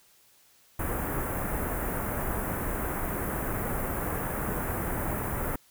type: band-stop noise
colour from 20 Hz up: pink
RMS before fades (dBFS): -31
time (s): 0.79-5.56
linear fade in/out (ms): 5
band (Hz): 1800 to 11000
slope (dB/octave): 24
effects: white hiss -61 dBFS RMS until 5.7 s